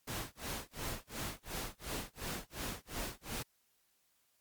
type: noise with tremolo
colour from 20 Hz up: pink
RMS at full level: -39 dBFS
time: 0.07-3.43 s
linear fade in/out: 10 ms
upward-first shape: sine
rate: 2.8 Hz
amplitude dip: 100%
effects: white hiss -75 dBFS RMS until 4.4 s + Opus 48 kbps